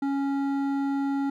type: tone with hard clipping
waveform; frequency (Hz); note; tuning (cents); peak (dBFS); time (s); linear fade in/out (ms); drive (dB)
sine; 277.2; C#4; 0; -26; 0.02-1.3; 5; 10
effects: none